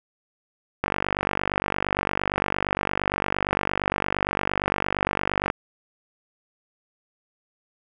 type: click train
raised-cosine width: 0.5 ms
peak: -7 dBFS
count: 228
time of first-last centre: 0.84-5.501 s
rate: 48.7 Hz
effects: none